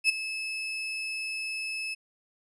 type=tone with ADSR envelope; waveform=35% pulse; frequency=2603 Hz; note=E7; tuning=22 cents flat; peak=-16 dBFS; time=0.04-1.95 s; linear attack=52 ms; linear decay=12 ms; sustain=-14 dB; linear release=18 ms; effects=resampled to 24000 Hz